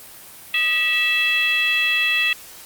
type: tone with frequency modulation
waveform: sine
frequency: 2637 Hz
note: E7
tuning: in tune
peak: -16 dBFS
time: 0.54-2.33 s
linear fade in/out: 2 ms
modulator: 695 Hz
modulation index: 1
effects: white hiss -41 dBFS RMS until 2.65 s + Opus 32 kbps